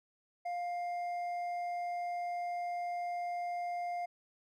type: tone with hard clipping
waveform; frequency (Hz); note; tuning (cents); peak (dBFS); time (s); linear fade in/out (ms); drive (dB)
triangle; 703; F5; +11; -36; 0.45-4.06; 10; 8
effects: none